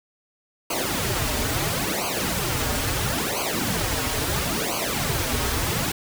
pink noise with flanger, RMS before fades -25 dBFS, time 0.7-5.92 s, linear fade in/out 5 ms, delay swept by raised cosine 0.55 to 5.95 ms, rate 0.74 Hz, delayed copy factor -1, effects none

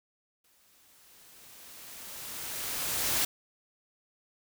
white noise with exponential growth, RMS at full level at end -27 dBFS, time 0.44-3.25 s, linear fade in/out 5 ms, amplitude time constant 610 ms, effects none

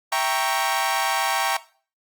sawtooth chord, E diminished seventh, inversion none, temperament equal, 659.3 / 784 / 932.3 / 1108.7 Hz, E5 / G5 / Bb5 / Db6, 0 / 0 / 0 / 0 cents, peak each -25 / -21 / -22 / -23 dBFS, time 0.12-1.57 s, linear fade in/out 5 ms, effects noise-tail reverb RT60 0.4 s tail -17 dB re dry + Opus 48 kbps

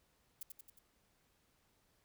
violet noise with echo, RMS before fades -44 dBFS, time 0.41-0.43 s, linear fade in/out 5 ms, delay 90 ms, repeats 4, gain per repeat -4 dB, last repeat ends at 0.79 s, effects pink hiss -75 dBFS RMS until 2.04 s

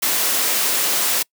white high-pass noise, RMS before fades -19 dBFS, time 0.02-1.23 s, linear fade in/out 10 ms, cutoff 250 Hz, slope 12 dB/octave, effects noise-tail reverb RT60 0.1 s tail -26 dB re dry

